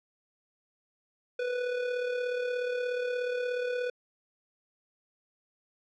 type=tone with amplitude modulation; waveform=square; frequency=493.9 Hz; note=B4; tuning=in tune; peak=-28 dBFS; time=1.39-3.9 s; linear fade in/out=5 ms; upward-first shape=sine; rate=36.8 Hz; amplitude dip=45%; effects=low-pass 3000 Hz 12 dB/octave

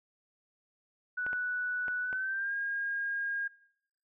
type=tone with pitch glide; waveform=sine; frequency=1480 to 1623.3 Hz; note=F#6 to G#6; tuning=0 to -40 cents; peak=-31 dBFS; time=1.17-3.48 s; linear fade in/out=10 ms; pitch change=+160 cents; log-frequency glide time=2.02-2.54 s
type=clicks; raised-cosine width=0.5 ms; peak=-27 dBFS; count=4; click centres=1.265 / 1.331 / 1.882 / 2.129 s
effects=noise-tail reverb RT60 0.7 s tail -22 dB re dry

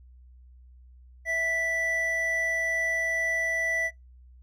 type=tone pair together; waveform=triangle; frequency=658 / 1971.8 Hz; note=E5 / B6; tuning=-3 / -3 cents; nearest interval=octave + perfect fifth; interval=1900 cents; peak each=-31 / -24 dBFS; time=1.25-3.91 s; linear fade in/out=50 ms; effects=noise-tail reverb RT60 0.2 s tail -24 dB re dry + added 62 Hz sine -49 dBFS peak until 4.42 s

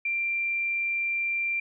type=tone; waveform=sine; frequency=2367 Hz; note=D7; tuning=13 cents sharp; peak=-25 dBFS; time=0.05-1.6 s; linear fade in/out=5 ms; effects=none

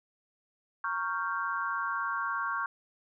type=chord; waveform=sine; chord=G half-diminished seventh; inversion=first; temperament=equal with one note detuned; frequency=932.3 / 1108.7 / 1391.3 / 1568 Hz; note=Bb5 / Db6 / F6 / G6; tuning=0 / 0 / -7 / 0 cents; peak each=-39 / -33 / -35 / -36 dBFS; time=0.84-2.66 s; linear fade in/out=2 ms; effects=none

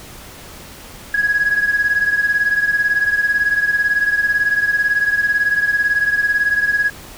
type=beating tone pair; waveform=sine; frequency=1661 / 1679 Hz; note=G#6 / G#6; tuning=0 / +18 cents; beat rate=18 Hz; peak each=-14 / -18 dBFS; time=1.14-6.9 s; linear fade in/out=5 ms; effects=tanh soft clip ceiling -8 dBFS + pink hiss -37 dBFS RMS until 7.17 s

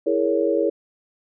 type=chord; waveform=sine; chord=A# half-diminished seventh; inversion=second; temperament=equal with one note detuned; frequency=329.6 / 415.3 / 466.2 / 557.6 Hz; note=E4 / G#4 / A#4 / C#5; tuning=0 / 0 / 0 / +10 cents; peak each=-23 dBFS; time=0.06-0.7 s; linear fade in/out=10 ms; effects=none

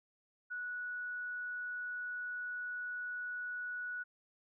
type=tone; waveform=sine; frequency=1470 Hz; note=F#6; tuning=12 cents flat; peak=-38 dBFS; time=0.5-4.04 s; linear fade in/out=20 ms; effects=none

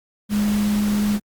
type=tone in noise; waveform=sine; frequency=207.7 Hz; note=G#3; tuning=in tune; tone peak=-17 dBFS; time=0.29-1.2 s; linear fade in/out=50 ms; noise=pink; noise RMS=-31 dBFS; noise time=0.29-1.2 s; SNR=+11 dB; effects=Opus 48 kbps

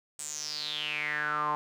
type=tone with band-pass filter sweep; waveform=sawtooth; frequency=150 Hz; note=D3; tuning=37 cents sharp; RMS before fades=-33 dBFS; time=0.19-1.55 s; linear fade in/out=0 ms; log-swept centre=8300 to 960 Hz; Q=8.1; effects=none

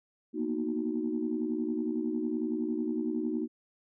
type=chord; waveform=sine; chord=B major seventh; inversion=third; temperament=equal with one note detuned; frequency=233.1 / 244 / 311.1 / 370 Hz; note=A#3 / B3 / D#4 / F#4; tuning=0 / -21 / 0 / 0 cents; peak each=-34 / -36 / -32 / -36 dBFS; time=0.33-3.48 s; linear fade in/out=50 ms; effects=tanh soft clip ceiling -19 dBFS

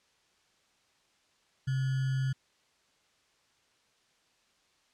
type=tone with sample-and-hold; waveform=sine; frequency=132.6 Hz; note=C3; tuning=23 cents sharp; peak=-27 dBFS; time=1.67-2.33 s; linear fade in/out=10 ms; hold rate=1575 Hz; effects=white hiss -69 dBFS RMS until 4.93 s + low-pass 6000 Hz 12 dB/octave

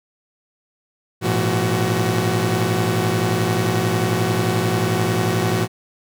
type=tone cluster; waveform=sawtooth; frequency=106.3 / 117.6 / 171 / 374.1 Hz; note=G#2 / A#2 / F3 / F#4; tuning=+41 / +16 / -36 / +19 cents; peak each=-19 dBFS; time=1.21-5.68 s; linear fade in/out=50 ms; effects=none

